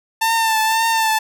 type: tone with vibrato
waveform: sawtooth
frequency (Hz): 893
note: A5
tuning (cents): +25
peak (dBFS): -11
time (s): 0.21-1.19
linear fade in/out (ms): 10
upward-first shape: triangle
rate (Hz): 1.9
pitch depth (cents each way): 40
effects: none